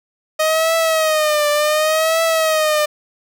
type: tone with vibrato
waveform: sawtooth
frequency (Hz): 622.3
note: D#5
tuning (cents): 0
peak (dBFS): -10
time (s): 0.39-2.86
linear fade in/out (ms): 10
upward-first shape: triangle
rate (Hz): 0.68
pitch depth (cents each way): 98
effects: none